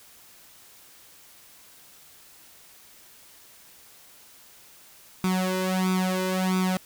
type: tone with flanger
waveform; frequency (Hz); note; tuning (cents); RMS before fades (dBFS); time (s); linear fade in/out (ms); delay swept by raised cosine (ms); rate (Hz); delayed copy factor
sawtooth; 185.9; F#3; +8; -25; 5.24-6.77; 0; 0.83 to 2.03; 1.5; +0.9
effects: white hiss -52 dBFS RMS until 6.85 s